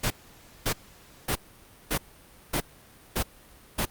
pink noise bursts, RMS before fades -26 dBFS, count 7, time 0.03-3.855 s, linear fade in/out 10 ms, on 75 ms, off 550 ms, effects pink hiss -53 dBFS RMS until 3.9 s + Opus 48 kbps

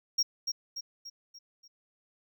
triangle tone with echo, 5588 Hz, F8, in tune, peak -22 dBFS, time 0.18-0.23 s, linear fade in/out 10 ms, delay 290 ms, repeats 5, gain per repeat -6 dB, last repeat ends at 1.68 s, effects none

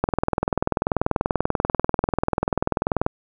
click train, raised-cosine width 1 ms, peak -5 dBFS, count 63, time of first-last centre 0.04-3.064 s, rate 20.5 Hz, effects none

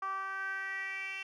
10% pulse tone with band-pass filter sweep, 386.9 Hz, G4, 23 cents flat, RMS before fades -38 dBFS, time 0.02-1.23 s, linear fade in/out 5 ms, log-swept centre 1100 to 2700 Hz, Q 5.2, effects none

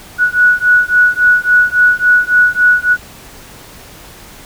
sine beating tone pair, 1467 / 1470.6 Hz, F#6 / F#6, -15 / -11 cents, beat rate 3.6 Hz, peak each -10 dBFS, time 0.18-2.97 s, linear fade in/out 50 ms, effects pink hiss -36 dBFS RMS until 4.45 s

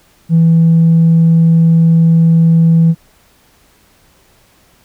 triangle tone with tanh clipping, 164.81 Hz, E3, in tune, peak -5 dBFS, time 0.29-2.95 s, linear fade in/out 50 ms, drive 5 dB, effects pink hiss -50 dBFS RMS until 4.84 s

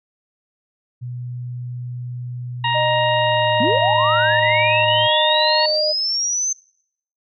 sine tone with pitch glide, 123.1 to 111.59 Hz, B2 to A2, -5 to +25 cents, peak -26 dBFS, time 1.01-5.08 s, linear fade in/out 20 ms, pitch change -170 cents, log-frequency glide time 2.87-3.79 s
harmonic tone, 939 Hz, A#5, 12 cents sharp, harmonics 1 / 2 / 3 / 4, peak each -19 / -24 / -23 / -28 dBFS, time 2.64-5.66 s, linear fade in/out 5 ms
sine tone, 613 Hz, D#5, 26 cents flat, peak -19 dBFS, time 2.74-5.93 s, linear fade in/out 20 ms
sine linear sweep, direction up, 198.1 to 6272 Hz, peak -18 dBFS, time 3.6-6.53 s, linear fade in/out 5 ms
effects noise-tail reverb RT60 0.7 s tail -25 dB re dry

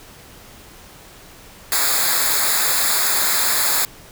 white noise with comb filter, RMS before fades -18 dBFS, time 1.72-3.85 s, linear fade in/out 0 ms, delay 0.34 ms, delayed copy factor -0.85, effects pink hiss -43 dBFS RMS until 4.11 s

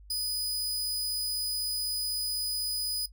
sawtooth tone, 4978 Hz, D#8, in tune, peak -26 dBFS, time 0.1-3.06 s, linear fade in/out 5 ms, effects noise-tail reverb RT60 0.1 s tail -18 dB re dry + added 50 Hz sine -49 dBFS peak until 3.12 s

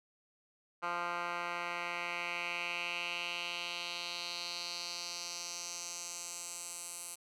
10% pulse tone with band-pass filter sweep, 173.8 Hz, F3, 8 cents flat, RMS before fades -40 dBFS, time 0.82-7.16 s, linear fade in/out 20 ms, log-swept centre 1400 to 9300 Hz, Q 2.7, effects none

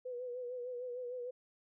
sine tone with vibrato, 494.7 Hz, B4, 3 cents sharp, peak -39 dBFS, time 0.05-1.31 s, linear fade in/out 10 ms, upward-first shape sine, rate 6.6 Hz, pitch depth 48 cents each way, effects none

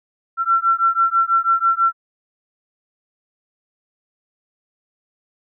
sine beating tone pair, 1350 / 1356.1 Hz, E6 / E6, +41 / +49 cents, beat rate 6.1 Hz, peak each -17 dBFS, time 0.37-1.93 s, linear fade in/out 50 ms, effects none

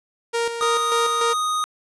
sawtooth tone with tremolo, 466.2 Hz, A#4, in tune, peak -16 dBFS, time 0.33-1.34 s, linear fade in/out 20 ms, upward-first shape square, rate 3.4 Hz, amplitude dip 55%
square tone, 1243 Hz, D#6, 2 cents flat, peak -21 dBFS, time 0.61-1.64 s, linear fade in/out 0 ms
effects resampled to 24000 Hz + 9-bit

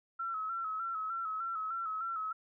sine tone with vibrato, 1318.5 Hz, E6, in tune, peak -34 dBFS, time 0.19-2.33 s, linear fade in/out 10 ms, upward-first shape square, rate 3.3 Hz, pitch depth 46 cents each way, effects none

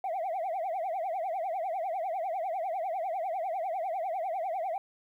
sine tone with vibrato, 709 Hz, F5, 26 cents sharp, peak -28 dBFS, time 0.04-4.78 s, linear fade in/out 2 ms, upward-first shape triangle, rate 10 Hz, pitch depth 240 cents each way, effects tanh soft clip ceiling -28 dBFS + 11-bit

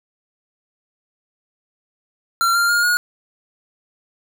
square tone with pitch steps, 1368 / 1392.7 / 1417.9 / 1443.5 Hz, F6 / F6 / F6 / F#6, -36 / -5 / +26 / -43 cents, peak -15 dBFS, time 2.41-2.97 s, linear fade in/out 0 ms, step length 140 ms, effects none

